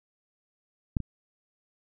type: clicks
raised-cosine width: 5 ms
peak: -13 / -21 dBFS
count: 2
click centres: 0.968 / 1.003 s
effects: none